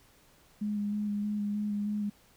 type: tone with vibrato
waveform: sine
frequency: 207.2 Hz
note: G#3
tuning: 4 cents flat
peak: -29 dBFS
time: 0.61-2.1 s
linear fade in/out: 10 ms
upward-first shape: square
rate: 3.2 Hz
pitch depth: 15 cents each way
effects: pink hiss -62 dBFS RMS until 2.36 s